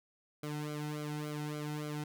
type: tone with flanger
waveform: sawtooth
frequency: 149.8 Hz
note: D3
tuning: 35 cents sharp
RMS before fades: -39 dBFS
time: 0.43-2.04 s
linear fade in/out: 5 ms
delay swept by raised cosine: 1.1 to 1.79 ms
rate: 3.5 Hz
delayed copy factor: -1
effects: none